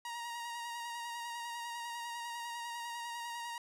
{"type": "tone with vibrato", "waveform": "sawtooth", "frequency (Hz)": 942, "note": "A#5", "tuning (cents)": 18, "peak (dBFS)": -36, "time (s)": [0.05, 3.58], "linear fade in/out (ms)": 2, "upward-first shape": "square", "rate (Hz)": 10, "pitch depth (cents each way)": 19, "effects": ["low-pass 12000 Hz 12 dB/octave"]}